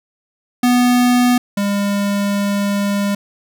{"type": "tone pair in turn", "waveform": "square", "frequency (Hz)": [246.2, 201.6], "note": ["B3", "G3"], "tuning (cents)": [-5, 49], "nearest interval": "minor third", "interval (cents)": 346, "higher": "first", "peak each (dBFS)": [-11, -16], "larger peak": "first", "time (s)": [[0.63, 1.38], [1.57, 3.15]], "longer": "second", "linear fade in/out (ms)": 5, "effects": []}